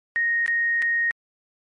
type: tone with dropouts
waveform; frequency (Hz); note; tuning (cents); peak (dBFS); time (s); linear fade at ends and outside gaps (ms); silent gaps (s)
sine; 1864.7; A#6; 0; -19; 0.16-1.11; 0; 0.462-0.479 / 0.82-0.824
effects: MP3 48 kbps